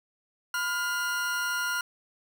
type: tone pair together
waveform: 40% pulse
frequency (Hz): 1005 / 1416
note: B5 / F6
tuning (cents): +30 / +23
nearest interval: tritone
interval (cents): 593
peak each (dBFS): -35 / -27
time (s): 0.54-1.81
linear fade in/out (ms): 2
effects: none

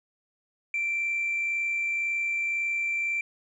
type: tone with amplitude modulation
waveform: sine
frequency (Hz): 2349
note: D7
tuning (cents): 0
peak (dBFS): -23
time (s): 0.74-3.21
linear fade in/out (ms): 2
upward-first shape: sine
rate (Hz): 61.9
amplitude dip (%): 25
effects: tanh soft clip ceiling -22 dBFS

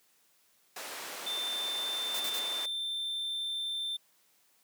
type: band-pass noise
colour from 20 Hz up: pink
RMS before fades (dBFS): -42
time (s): 0.76-2.66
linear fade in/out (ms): 5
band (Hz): 500 to 16000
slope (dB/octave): 12
type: tone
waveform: triangle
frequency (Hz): 3564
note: A7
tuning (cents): +22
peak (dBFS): -31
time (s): 1.26-3.97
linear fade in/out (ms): 10
type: noise bursts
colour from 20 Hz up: white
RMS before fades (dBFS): -38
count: 3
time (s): 2.14-2.397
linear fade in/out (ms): 5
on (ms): 61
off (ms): 37
effects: white hiss -68 dBFS RMS until 4.63 s + high-pass 150 Hz 12 dB/octave

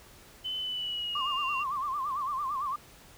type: tone with pitch glide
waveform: sine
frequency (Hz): 3031 to 2763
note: F#7 to F7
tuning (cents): +41 to -19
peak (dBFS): -31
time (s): 0.44-1.64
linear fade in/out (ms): 20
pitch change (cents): -160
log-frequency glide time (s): 0.59-1.52
type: tone with vibrato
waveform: sine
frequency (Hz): 1115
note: C#6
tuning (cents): +10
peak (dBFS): -29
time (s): 1.15-2.76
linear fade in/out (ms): 5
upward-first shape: sine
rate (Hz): 8.9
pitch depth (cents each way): 130
effects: tanh soft clip ceiling -20 dBFS + pink hiss -54 dBFS RMS until 3.17 s

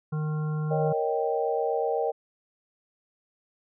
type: harmonic tone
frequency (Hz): 153.4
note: D#3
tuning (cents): -24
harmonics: 1 / 3 / 5 / 7 / 9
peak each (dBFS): -26 / -40 / -46 / -45 / -45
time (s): 0.12-0.93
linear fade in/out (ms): 10
type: chord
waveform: sine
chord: Eb dominant seventh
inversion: second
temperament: equal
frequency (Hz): 466.2 / 554.4 / 622.3 / 784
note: Bb4 / Db5 / Eb5 / G5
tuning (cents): 0 / 0 / 0 / 0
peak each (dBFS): -27 / -32 / -31 / -30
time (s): 0.7-2.12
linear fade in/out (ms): 20
effects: none

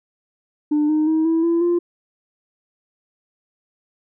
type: tone with pitch steps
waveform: sine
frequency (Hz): 298.6 / 307.7 / 317.1 / 326.8 / 336.7 / 347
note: D4 / D#4 / D#4 / E4 / E4 / F4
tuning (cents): +29 / -19 / +33 / -15 / +37 / -11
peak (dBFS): -13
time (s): 0.71-1.79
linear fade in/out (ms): 10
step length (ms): 180
effects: tanh soft clip ceiling -13 dBFS

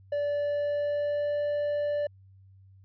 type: tone with pitch glide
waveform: triangle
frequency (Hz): 580 to 585.7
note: D5 to D5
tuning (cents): -22 to -5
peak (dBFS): -24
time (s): 0.12-2.07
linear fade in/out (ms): 5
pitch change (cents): +17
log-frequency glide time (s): 0.25-1.4
effects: added 96 Hz sine -52 dBFS peak until 2.84 s + resampled to 11025 Hz

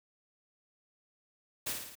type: noise with echo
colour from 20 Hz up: white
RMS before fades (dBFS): -35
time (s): 1.66-1.73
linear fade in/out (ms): 10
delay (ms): 56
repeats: 4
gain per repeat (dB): -4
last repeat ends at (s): 1.954
effects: none

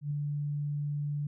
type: tone with ADSR envelope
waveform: sine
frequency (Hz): 146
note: D3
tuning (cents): -10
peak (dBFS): -28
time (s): 0.01-1.27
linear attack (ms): 99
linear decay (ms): 3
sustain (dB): -2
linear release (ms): 4
effects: none

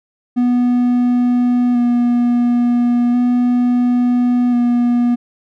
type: tone with vibrato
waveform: triangle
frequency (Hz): 243.2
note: B3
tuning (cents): -26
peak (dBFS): -9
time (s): 0.36-5.16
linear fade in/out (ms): 20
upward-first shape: square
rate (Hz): 0.36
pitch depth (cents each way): 14
effects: none

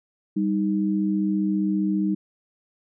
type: tone pair together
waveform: sine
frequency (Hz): 196.12 / 311.1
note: G3 / D#4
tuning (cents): +1 / 0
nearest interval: minor sixth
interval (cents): 799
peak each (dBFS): -22 / -24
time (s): 0.36-2.15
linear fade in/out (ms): 10
effects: none

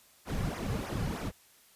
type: noise with flanger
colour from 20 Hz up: brown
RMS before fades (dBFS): -34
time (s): 0.25-1.32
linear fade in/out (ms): 50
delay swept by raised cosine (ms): 0.24 to 3.24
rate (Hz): 3.2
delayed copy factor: -1
effects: white hiss -61 dBFS RMS until 1.75 s + resampled to 32000 Hz

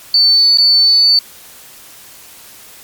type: tone with dropouts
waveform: sine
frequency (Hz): 4501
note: C#8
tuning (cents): +26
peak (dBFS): -6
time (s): 0.14-1.19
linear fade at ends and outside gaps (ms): 2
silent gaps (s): 0.574-0.583
effects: white hiss -38 dBFS RMS until 2.83 s + MP3 96 kbps

